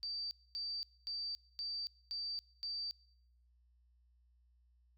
sine tone bursts, 4646 Hz, D8, 20 cents flat, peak -38 dBFS, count 6, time 0.03-2.91 s, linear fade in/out 0 ms, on 280 ms, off 240 ms, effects noise-tail reverb RT60 0.7 s tail -21 dB re dry + added 60 Hz sine -67 dBFS peak until 4.97 s

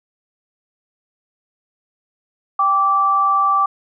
sine tone pair together, 788 / 1165.1 Hz, G5 / D6, +9 / -14 cents, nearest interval perfect fifth, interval 677 cents, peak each -21 / -13 dBFS, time 2.59-3.66 s, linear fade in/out 5 ms, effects none

